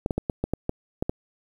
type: clicks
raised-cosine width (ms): 2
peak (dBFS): -11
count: 9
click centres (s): 0.061 / 0.108 / 0.18 / 0.298 / 0.44 / 0.536 / 0.694 / 1.025 / 1.095
effects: 8-bit